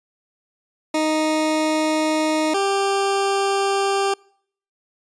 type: tone pair in turn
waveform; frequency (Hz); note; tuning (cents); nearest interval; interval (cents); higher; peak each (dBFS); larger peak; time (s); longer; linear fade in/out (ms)
20% pulse; 311.1 / 394.3; D#4 / G4; 0 / +10; major third; 410; second; -13; neither; 0.94-2.54 / 2.54-4.14; neither; 5
effects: noise-tail reverb RT60 0.6 s tail -26 dB re dry + resampled to 22050 Hz